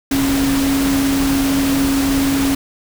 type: tone in noise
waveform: sine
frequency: 274.2 Hz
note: C#4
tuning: 19 cents flat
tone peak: -14 dBFS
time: 0.11-2.55 s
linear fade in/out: 5 ms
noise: pink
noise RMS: -22 dBFS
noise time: 0.11-2.55 s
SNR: +5 dB
effects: none